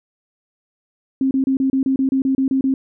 sine tone bursts, 266.7 Hz, C4, 33 cents sharp, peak -14 dBFS, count 12, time 1.21-2.74 s, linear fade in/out 2 ms, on 100 ms, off 30 ms, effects none

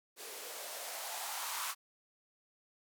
violet noise with band-pass filter sweep, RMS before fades -42 dBFS, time 0.16-1.75 s, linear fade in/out 50 ms, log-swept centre 400 to 1100 Hz, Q 3.4, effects none

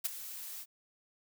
blue noise with ADSR envelope, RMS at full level -30 dBFS, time 0.04-0.66 s, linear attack 16 ms, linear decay 17 ms, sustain -14 dB, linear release 50 ms, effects none

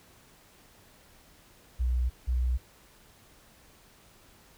sine tone pair in turn, 61.74 / 62.17 Hz, B1 / B1, 0 / +12 cents, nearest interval unison, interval 12 cents, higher second, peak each -24 dBFS, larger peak neither, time 1.79-2.1 / 2.27-2.58 s, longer neither, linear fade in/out 20 ms, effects pink hiss -58 dBFS RMS until 4.57 s

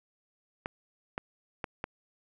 clicks, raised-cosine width 0.5 ms, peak -18 dBFS, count 4, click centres 0.659 / 1.179 / 1.642 / 1.841 s, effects none

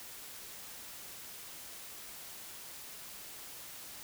silence, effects white hiss -48 dBFS RMS until 4.03 s

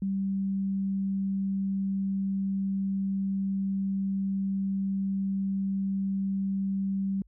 sine tone, 194.7 Hz, G3, 12 cents flat, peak -26 dBFS, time 0.02-7.22 s, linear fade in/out 2 ms, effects added 50 Hz sine -56 dBFS peak until 7.27 s

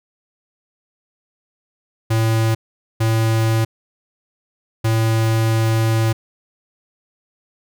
square tone bursts at uneven times, 112.2 Hz, A2, 34 cents sharp, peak -15 dBFS, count 3, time 2.1-2.55 / 3-3.65 / 4.84-6.13 s, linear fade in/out 10 ms, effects none

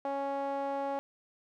sawtooth tone with band-pass filter, 277.2 Hz, C#4, in tune, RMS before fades -34 dBFS, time 0.05-0.99 s, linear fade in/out 0 ms, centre 710 Hz, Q 5.2, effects none

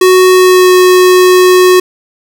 square tone with pitch glide, 370 to 366.2 Hz, F#4 to F#4, 0 to -18 cents, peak -3 dBFS, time 0.01-1.8 s, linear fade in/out 5 ms, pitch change -18 cents, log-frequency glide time 0.3-0.71 s, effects none

